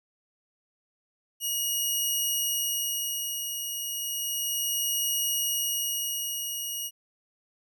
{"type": "tone with tremolo", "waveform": "10% pulse", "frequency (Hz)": 2889, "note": "F#7", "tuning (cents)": -42, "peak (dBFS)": -17, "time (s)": [1.4, 6.91], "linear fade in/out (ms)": 50, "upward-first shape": "sine", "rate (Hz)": 0.33, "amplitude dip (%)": 50, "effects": []}